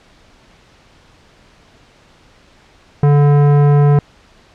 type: tone with tanh clipping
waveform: sine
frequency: 144.8 Hz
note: D3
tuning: 24 cents flat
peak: -9 dBFS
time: 3.03-3.99 s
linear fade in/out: 2 ms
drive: 16 dB
effects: pink hiss -48 dBFS RMS until 4.54 s + low-pass 5000 Hz 12 dB/octave